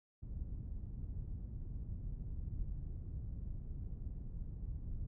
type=low-pass noise; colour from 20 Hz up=pink; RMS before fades=-43 dBFS; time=0.22-5.07 s; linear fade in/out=10 ms; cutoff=110 Hz; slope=12 dB/octave; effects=none